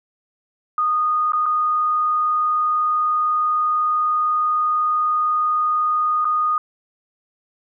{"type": "tone with dropouts", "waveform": "sine", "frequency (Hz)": 1233, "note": "D#6", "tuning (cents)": -16, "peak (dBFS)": -16, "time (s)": [0.78, 6.58], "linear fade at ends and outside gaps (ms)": 2, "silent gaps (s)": [[1.321, 1.333], [1.458, 1.462], [6.246, 6.252]], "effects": []}